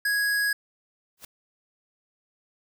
square tone, 1661.2 Hz, G#6, in tune, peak -23 dBFS, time 0.05-0.53 s, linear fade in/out 5 ms
white noise with exponential growth, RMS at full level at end -36 dBFS, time 1.17-1.25 s, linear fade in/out 5 ms, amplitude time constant 16 ms
effects none

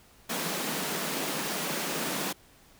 pink high-pass noise, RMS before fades -32 dBFS, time 0.29-2.33 s, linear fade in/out 10 ms, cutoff 150 Hz, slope 96 dB/octave, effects pink hiss -58 dBFS RMS until 2.79 s

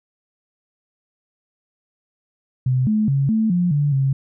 sine tone with pitch steps, 128.3 / 214.7 / 137.9 / 220.3 / 176.8 / 145.2 / 135.5 Hz, C3 / A3 / C#3 / A3 / F3 / D3 / C#3, -34 / -42 / -9 / +2 / +22 / -19 / -39 cents, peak -15 dBFS, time 2.66-4.13 s, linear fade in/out 5 ms, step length 210 ms, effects none

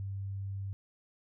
sine tone, 98 Hz, G2, in tune, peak -35 dBFS, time 0-0.73 s, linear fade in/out 0 ms, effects none

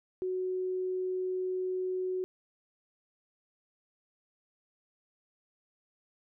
sine tone, 370 Hz, F#4, in tune, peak -30 dBFS, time 0.22-2.24 s, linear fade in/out 0 ms, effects none

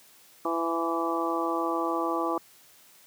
harmonic tone with a mistuned harmonic, 166.8 Hz, E3, 21 cents sharp, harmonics 2 / 3 / 4 / 5 / 6 / 7, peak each -30 / -34 / -34 / -34 / -35 / -31 dBFS, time 0.45-2.38 s, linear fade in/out 2 ms, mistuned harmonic 7, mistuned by -16 cents, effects white hiss -56 dBFS RMS until 3.06 s + high-pass 100 Hz 12 dB/octave

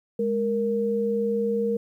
sine tone pair together, 207.7 / 466.2 Hz, G#3 / A#4, 0 / 0 cents, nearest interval octave + major second, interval 1400 cents, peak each -27 / -23 dBFS, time 0.19-1.77 s, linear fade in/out 5 ms, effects 10-bit

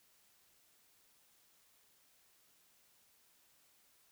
silence, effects white hiss -70 dBFS RMS until 4.11 s

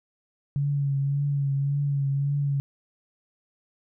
sine tone with vibrato, 140.6 Hz, C#3, 25 cents sharp, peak -22 dBFS, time 0.56-2.6 s, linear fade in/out 0 ms, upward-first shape triangle, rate 1.8 Hz, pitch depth 38 cents each way, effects none

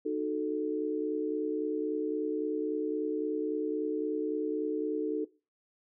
sine chord, D# diminished, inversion none, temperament equal with one note detuned, 306.3 / 370 / 440 Hz, D#4 / F#4 / A4, -27 / 0 / 0 cents, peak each -33 / -36 / -32 dBFS, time 0.05-5.25 s, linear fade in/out 10 ms, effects noise-tail reverb RT60 0.3 s tail -19 dB re dry

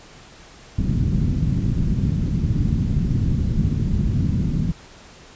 white low-pass noise, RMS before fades -20 dBFS, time 0.78-4.72 s, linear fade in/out 10 ms, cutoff 200 Hz, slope 24 dB/octave, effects pink hiss -45 dBFS RMS until 5.35 s + resampled to 16000 Hz

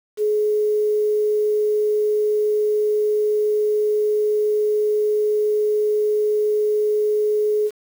sine tone with quantisation, 423 Hz, G#4, 32 cents sharp, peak -16 dBFS, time 0.17-7.71 s, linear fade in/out 50 ms, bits 7, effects none

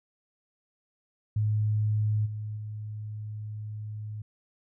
sine tone with level steps, 106.6 Hz, G#2, 46 cents sharp, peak -23 / -32 / -34 dBFS, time 1.36-4.22 s, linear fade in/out 5 ms, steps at 2.25 / 2.56 s, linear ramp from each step 20 ms, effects none

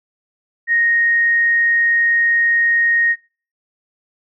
sine tone, 1864.7 Hz, A#6, in tune, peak -12 dBFS, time 0.67-3.16 s, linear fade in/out 50 ms, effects noise-tail reverb RT60 0.4 s tail -23 dB re dry

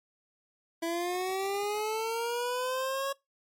25% pulse linear sweep, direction up, 329.6 to 554 Hz, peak -26 dBFS, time 0.82-3.13 s, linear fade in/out 10 ms, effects noise-tail reverb RT60 0.2 s tail -23 dB re dry + MP3 64 kbps

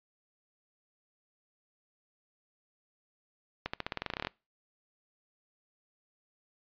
accelerating click train, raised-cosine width 0.3 ms, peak -17 dBFS, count 15, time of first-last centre 3.66-4.271 s, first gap 75 ms, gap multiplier 0.91, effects noise-tail reverb RT60 0.3 s tail -25 dB re dry + resampled to 11025 Hz

